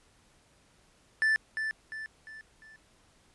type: tone with echo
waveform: triangle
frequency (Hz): 1760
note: A6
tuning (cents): 0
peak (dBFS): -21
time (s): 1.22-1.36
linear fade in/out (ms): 0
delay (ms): 350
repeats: 4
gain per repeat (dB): -7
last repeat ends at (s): 2.76
effects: pink hiss -64 dBFS RMS until 3.34 s + resampled to 24000 Hz